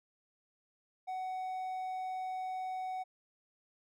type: tone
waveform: triangle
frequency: 747 Hz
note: F#5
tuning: 16 cents sharp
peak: -34 dBFS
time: 1.07-3.04 s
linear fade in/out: 20 ms
effects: none